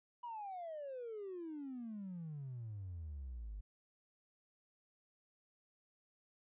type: exponential sweep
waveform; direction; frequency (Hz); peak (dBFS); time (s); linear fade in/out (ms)
triangle; down; 983 to 48.08; -40; 0.23-3.61; 10
effects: tanh soft clip ceiling -40 dBFS + resampled to 8000 Hz